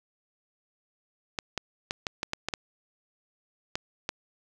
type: clicks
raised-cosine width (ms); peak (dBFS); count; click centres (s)
0.2; -12; 10; 1.388 / 1.577 / 1.909 / 2.068 / 2.231 / 2.334 / 2.486 / 2.538 / 3.755 / 4.091
effects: none